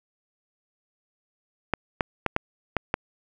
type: clicks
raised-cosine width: 0.5 ms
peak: -7 dBFS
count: 6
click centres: 1.737 / 2.008 / 2.263 / 2.364 / 2.767 / 2.941 s
effects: none